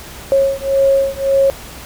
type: beating tone pair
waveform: sine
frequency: 545 / 546.8 Hz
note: C#5 / C#5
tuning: -29 / -24 cents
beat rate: 1.8 Hz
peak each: -14 dBFS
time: 0.32-1.5 s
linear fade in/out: 0 ms
effects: added 60 Hz sine -38 dBFS peak until 1.85 s + pink hiss -34 dBFS RMS until 1.85 s